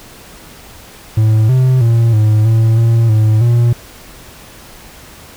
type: tone with pitch steps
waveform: triangle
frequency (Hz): 109.3 / 129.2 / 115.6 / 107.6 / 112.5 / 115 / 108.5 / 118.8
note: A2 / C3 / A#2 / A2 / A2 / A#2 / A2 / A#2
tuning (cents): -11 / -21 / -14 / -38 / +39 / -23 / -24 / +33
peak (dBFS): -5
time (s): 1.17-3.73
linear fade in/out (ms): 5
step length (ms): 320
effects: pink hiss -37 dBFS RMS until 5.36 s